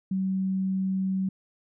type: tone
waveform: sine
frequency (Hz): 190.1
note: F#3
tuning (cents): +47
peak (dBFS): -24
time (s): 0.11-1.29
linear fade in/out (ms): 5
effects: none